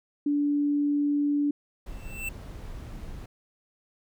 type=tone; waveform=sine; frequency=289.9 Hz; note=D4; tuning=22 cents flat; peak=-22 dBFS; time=0.26-1.51 s; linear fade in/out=5 ms
type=noise; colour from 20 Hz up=brown; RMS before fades=-39 dBFS; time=1.86-3.26 s; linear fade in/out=5 ms
type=tone with exponential growth; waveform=square; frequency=2673 Hz; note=E7; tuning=23 cents sharp; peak=-29 dBFS; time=1.88-2.29 s; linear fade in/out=5 ms; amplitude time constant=89 ms
effects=none